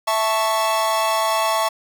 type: chord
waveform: 45% pulse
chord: A major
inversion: second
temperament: equal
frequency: 659.3 / 880 / 1108.7 Hz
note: E5 / A5 / C#6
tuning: 0 / 0 / 0 cents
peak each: -22 dBFS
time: 0.07-1.69 s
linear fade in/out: 10 ms
effects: none